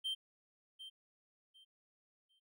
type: tone with echo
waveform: triangle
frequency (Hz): 3136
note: G7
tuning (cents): 0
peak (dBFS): -34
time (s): 0.04-0.15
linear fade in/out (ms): 20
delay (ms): 750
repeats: 3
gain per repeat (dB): -12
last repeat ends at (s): 2.4
effects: none